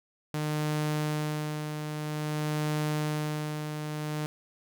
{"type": "tone with tremolo", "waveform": "sawtooth", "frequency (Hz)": 151.7, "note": "D#3", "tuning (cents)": -44, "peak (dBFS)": -23, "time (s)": [0.34, 4.26], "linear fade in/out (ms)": 0, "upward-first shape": "sine", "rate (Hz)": 0.51, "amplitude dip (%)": 50, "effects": []}